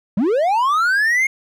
triangle linear sweep, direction up, 174.61 to 2170 Hz, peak -12 dBFS, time 0.17-1.27 s, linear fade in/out 5 ms, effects none

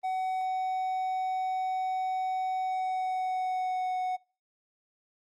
triangle tone with pitch glide, 750 to 738.8 Hz, F#5 to F#5, +23 to -3 cents, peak -26 dBFS, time 0.03-4.17 s, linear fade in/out 20 ms, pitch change -26 cents, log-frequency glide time 2.65-3.97 s, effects noise-tail reverb RT60 0.4 s tail -26 dB re dry + Opus 24 kbps

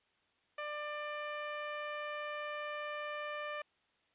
15% pulse tone, 595 Hz, D5, 22 cents sharp, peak -32 dBFS, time 0.58-3.62 s, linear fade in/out 5 ms, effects white hiss -74 dBFS RMS until 4.14 s + resampled to 8000 Hz

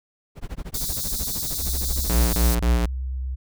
brown noise with tremolo, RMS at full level -29 dBFS, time 0.35-2.26 s, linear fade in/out 50 ms, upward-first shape sine, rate 13 Hz, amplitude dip 100%
white band-stop noise, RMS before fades -28 dBFS, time 0.74-2.55 s, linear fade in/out 5 ms, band 260 to 3600 Hz, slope 96 dB/octave
sine tone with vibrato, 64.6 Hz, C2, 21 cents flat, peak -25 dBFS, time 1.62-3.36 s, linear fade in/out 20 ms, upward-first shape square, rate 8.7 Hz, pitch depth 11 cents each way
square tone bursts, 59.1 Hz, A#1, 24 cents sharp, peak -18 dBFS, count 3, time 2.09-2.858 s, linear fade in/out 5 ms, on 240 ms, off 24 ms
effects none

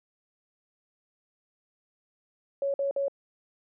sine tone bursts, 556 Hz, C#5, 5 cents sharp, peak -25 dBFS, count 3, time 2.62-3.082 s, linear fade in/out 2 ms, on 120 ms, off 51 ms, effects none

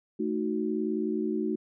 sine chord, D# diminished, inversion second, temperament equal, 220 / 311.1 / 370 Hz, A3 / D#4 / F#4, 0 / 0 / 0 cents, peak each -31 dBFS, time 0.19-1.56 s, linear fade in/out 10 ms, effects none

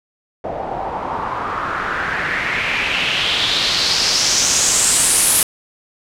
white noise with low-pass filter sweep, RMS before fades -18 dBFS, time 0.44-5.43 s, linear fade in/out 2 ms, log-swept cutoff 640 to 11000 Hz, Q 3.4, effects none

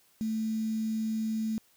sine tone with quantisation, 220 Hz, A3, in tune, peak -28 dBFS, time 0.21-1.58 s, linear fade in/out 0 ms, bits 8, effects white hiss -65 dBFS RMS until 1.76 s

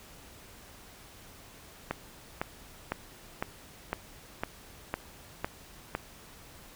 click train, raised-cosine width 0.5 ms, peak -15 dBFS, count 9, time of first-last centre 1.91-5.95 s, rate 1.98 Hz, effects pink hiss -52 dBFS RMS until 6.75 s

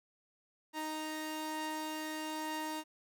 sawtooth tone pair together, 311.1 / 932.2 Hz, D#4 / A#5, 0 / 0 cents, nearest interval octave + perfect fifth, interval 1900 cents, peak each -36 / -37 dBFS, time 0.73-2.84 s, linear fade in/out 50 ms, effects none

